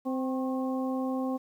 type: harmonic tone with a mistuned harmonic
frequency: 260.2 Hz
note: C4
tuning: 9 cents flat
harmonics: 1 / 2 / 3 / 4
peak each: -29 / -35 / -39 / -41 dBFS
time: 0.05-1.38 s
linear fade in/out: 20 ms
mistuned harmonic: 4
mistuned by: +62 cents
effects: 10-bit